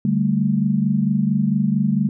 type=chord; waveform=sine; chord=D suspended fourth; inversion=none; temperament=just; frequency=146.83 / 195.78 / 220.2 Hz; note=D3 / G3 / A3; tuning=0 / -2 / +2 cents; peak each=-22 / -19 / -20 dBFS; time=0.05-2.09 s; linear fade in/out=2 ms; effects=none